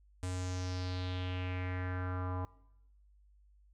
square tone with low-pass filter sweep, 91.4 Hz, F#2, 21 cents flat, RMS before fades -37 dBFS, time 0.23-2.45 s, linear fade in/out 0 ms, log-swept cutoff 8600 to 1000 Hz, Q 3.4, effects noise-tail reverb RT60 0.9 s tail -21 dB re dry + added 50 Hz sine -61 dBFS peak until 3.73 s

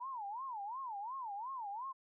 sine tone with vibrato, 928 Hz, A#5, 8 cents flat, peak -40 dBFS, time 0-1.93 s, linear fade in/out 20 ms, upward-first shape sine, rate 2.8 Hz, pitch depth 270 cents each way, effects none

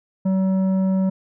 sine tone with tanh clipping, 189.8 Hz, F#3, 44 cents sharp, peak -18 dBFS, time 0.25-1.1 s, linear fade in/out 10 ms, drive 9 dB, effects none

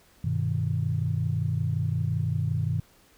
sine chord, G augmented, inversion none, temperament equal, 98 / 123.47 / 155.56 Hz, G2 / B2 / D#3, 0 / 0 / 0 cents, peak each -28 dBFS, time 0.24-2.8 s, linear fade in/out 5 ms, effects tanh soft clip ceiling -14 dBFS + pink hiss -59 dBFS RMS until 3.17 s

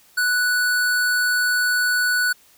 square tone, 1480 Hz, F#6, in tune, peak -18 dBFS, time 0.17-2.33 s, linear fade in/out 10 ms, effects white hiss -54 dBFS RMS until 2.57 s

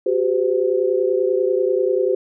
sine tone cluster, 368.9 / 399.2 / 511 Hz, F#4 / G4 / C5, -5 / +32 / -41 cents, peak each -20 dBFS, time 0.06-2.15 s, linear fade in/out 5 ms, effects none

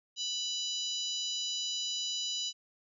harmonic tone, 987.8 Hz, B5, in tune, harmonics 3 / 4 / 5 / 6 / 7, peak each -37 / -37 / -41 / -42 / -42 dBFS, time 0.16-2.53 s, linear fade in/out 50 ms, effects none

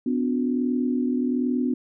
sine tone cluster, 250.6 / 291.8 / 360 Hz, B3 / D4 / F#4, +25 / -11 / -47 cents, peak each -22 / -28 / -31 dBFS, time 0.06-1.74 s, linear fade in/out 5 ms, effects none

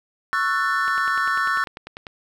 triangle chord, F# minor seventh, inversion second, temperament just, 1110 / 1332 / 1480 / 1776 Hz, C#6 / E6 / F#6 / A6, +2 / +18 / 0 / +16 cents, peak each -23 dBFS, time 0.33-1.64 s, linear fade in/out 0 ms
click train, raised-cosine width 0.3 ms, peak -19 dBFS, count 13, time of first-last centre 0.88-2.068 s, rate 10.1 Hz
effects none

